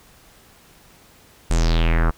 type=tone with low-pass filter sweep; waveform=square; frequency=41.2 Hz; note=E1; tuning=in tune; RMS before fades=-17 dBFS; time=1.5-2.11 s; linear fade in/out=10 ms; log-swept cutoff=8700 to 1200 Hz; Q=4; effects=pink hiss -51 dBFS RMS until 2.17 s